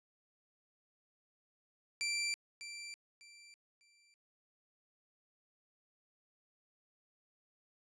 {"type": "tone with echo", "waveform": "20% pulse", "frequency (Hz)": 2349, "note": "D7", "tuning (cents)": 0, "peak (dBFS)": -29, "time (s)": [2.01, 2.34], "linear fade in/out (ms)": 0, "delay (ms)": 600, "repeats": 3, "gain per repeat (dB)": -11, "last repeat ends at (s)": 4.14, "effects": ["resampled to 22050 Hz"]}